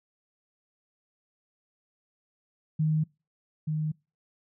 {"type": "tone pair in turn", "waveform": "sine", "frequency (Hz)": [155.56, 154.49], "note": ["D#3", "D#3"], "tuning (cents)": [0, -12], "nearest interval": "unison", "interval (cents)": 12, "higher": "first", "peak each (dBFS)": [-22, -26], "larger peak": "first", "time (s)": [[2.79, 3.04], [3.67, 3.92]], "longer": "neither", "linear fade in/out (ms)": 10, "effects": ["noise-tail reverb RT60 0.3 s tail -26 dB re dry"]}